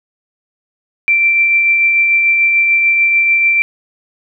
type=tone with tremolo; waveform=sine; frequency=2349 Hz; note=D7; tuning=in tune; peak=-7 dBFS; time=1.08-3.62 s; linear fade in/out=0 ms; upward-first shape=triangle; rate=6.8 Hz; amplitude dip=30%; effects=none